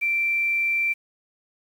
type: tone with quantisation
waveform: sine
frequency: 2349 Hz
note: D7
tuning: in tune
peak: -20 dBFS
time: 0.01-0.94 s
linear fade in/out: 20 ms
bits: 8
effects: none